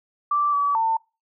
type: tone with pitch steps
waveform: sine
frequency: 1169 / 1145 / 899 Hz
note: D6 / D6 / A5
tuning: -8 / -44 / +37 cents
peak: -18 dBFS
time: 0.31-0.97 s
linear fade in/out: 5 ms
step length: 220 ms
effects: noise-tail reverb RT60 0.3 s tail -26 dB re dry